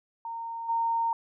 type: tone with level steps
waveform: sine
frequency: 920 Hz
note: A#5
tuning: 23 cents flat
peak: -33 / -24 dBFS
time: 0.25-1.13 s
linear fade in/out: 2 ms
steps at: 0.68 s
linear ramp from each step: 20 ms
effects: none